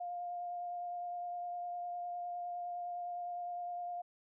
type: tone with vibrato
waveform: sine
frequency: 705 Hz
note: F5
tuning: 16 cents sharp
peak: -38 dBFS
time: 0-4.02 s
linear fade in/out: 10 ms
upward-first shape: triangle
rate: 9.8 Hz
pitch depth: 15 cents each way
effects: none